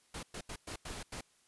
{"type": "noise bursts at uneven times", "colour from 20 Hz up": "pink", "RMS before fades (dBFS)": -43, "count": 6, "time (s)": [[0.14, 0.23], [0.34, 0.41], [0.49, 0.56], [0.67, 0.76], [0.85, 1.03], [1.12, 1.21]], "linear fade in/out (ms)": 5, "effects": ["white hiss -69 dBFS RMS until 1.47 s", "resampled to 24000 Hz"]}